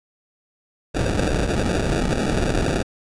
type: noise with sample-and-hold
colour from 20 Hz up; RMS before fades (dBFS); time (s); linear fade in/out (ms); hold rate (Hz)
pink; -21; 0.94-2.83; 20; 1050
effects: resampled to 22050 Hz